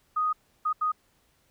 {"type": "tone bursts at uneven times", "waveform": "sine", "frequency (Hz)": 1244.5, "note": "D#6", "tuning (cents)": 0, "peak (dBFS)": -23, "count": 3, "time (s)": [[0.16, 0.33], [0.65, 0.73], [0.81, 0.92]], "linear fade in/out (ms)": 10, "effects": ["pink hiss -67 dBFS RMS until 1.5 s"]}